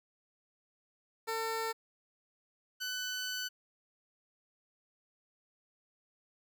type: tone pair in turn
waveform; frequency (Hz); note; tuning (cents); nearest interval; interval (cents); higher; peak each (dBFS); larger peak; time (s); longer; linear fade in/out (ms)
15% pulse; 450 / 1499.7; A4 / F#6; +39 / +23; octave + major sixth; 2084; second; -27 / -29; first; 1.27-1.73 / 2.8-3.49; second; 20
effects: none